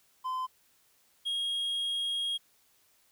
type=tone pair in turn; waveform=triangle; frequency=1027 / 3270 Hz; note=C6 / G#7; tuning=-33 / -28 cents; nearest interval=octave + minor sixth; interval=2005 cents; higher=second; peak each=-29 / -28 dBFS; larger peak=second; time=0.24-0.47 / 1.25-2.38 s; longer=second; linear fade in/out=20 ms; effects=white hiss -67 dBFS RMS until 3.11 s